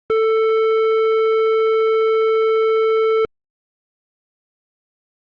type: tone with tanh clipping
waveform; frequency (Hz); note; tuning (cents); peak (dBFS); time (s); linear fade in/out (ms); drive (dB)
sine; 442.7; A4; +11; -15; 0.1-3.25; 0; 14
effects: low-pass 3000 Hz 12 dB/octave + Opus 24 kbps